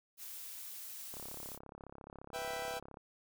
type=noise; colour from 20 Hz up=blue; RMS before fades=-47 dBFS; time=0.17-1.59 s; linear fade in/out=50 ms
type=click train; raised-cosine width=1 ms; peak=-35 dBFS; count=64; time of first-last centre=1.14-2.971 s; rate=34.4 Hz
type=chord; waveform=sawtooth; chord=E minor; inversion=second; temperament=equal; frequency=493.9 / 659.3 / 784 Hz; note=B4 / E5 / G5; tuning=0 / 0 / 0 cents; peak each=-39 dBFS; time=2.33-2.8 s; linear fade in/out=20 ms
effects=none